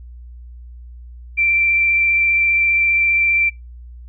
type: tone with vibrato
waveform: sine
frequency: 2350 Hz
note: D7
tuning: 1 cent sharp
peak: -13 dBFS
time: 1.37-3.5 s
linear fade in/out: 20 ms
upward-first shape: square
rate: 15 Hz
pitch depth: 8 cents each way
effects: noise-tail reverb RT60 0.2 s tail -23 dB re dry + added 60 Hz sine -34 dBFS peak until 4.08 s